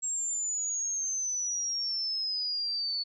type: exponential sweep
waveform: sine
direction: down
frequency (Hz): 7600 to 4435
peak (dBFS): -29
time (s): 0.02-3.04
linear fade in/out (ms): 20
effects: none